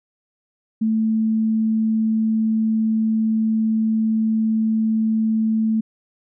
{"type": "tone", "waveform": "sine", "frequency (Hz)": 220.6, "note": "A3", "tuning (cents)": 5, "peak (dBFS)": -16, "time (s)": [0.81, 5.81], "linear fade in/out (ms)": 10, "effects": []}